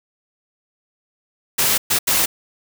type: noise bursts at uneven times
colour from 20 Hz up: white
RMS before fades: -17 dBFS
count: 3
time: 1.58-1.78 / 1.9-1.99 / 2.07-2.26 s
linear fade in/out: 10 ms
effects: none